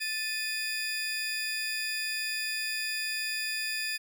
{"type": "tone cluster", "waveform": "40% pulse", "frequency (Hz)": [1759, 2493, 4867], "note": ["A6", "D#7", "D#8"], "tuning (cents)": [-1, 3, -39], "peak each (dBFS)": [-35, -34, -34], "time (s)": [0, 3.98], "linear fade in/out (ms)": 20, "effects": []}